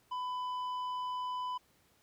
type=tone with tanh clipping; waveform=triangle; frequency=1000 Hz; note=B5; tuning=21 cents sharp; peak=-36 dBFS; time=0.11-1.58 s; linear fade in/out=10 ms; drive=11 dB; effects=pink hiss -69 dBFS RMS until 2.02 s + high-pass 60 Hz 12 dB/octave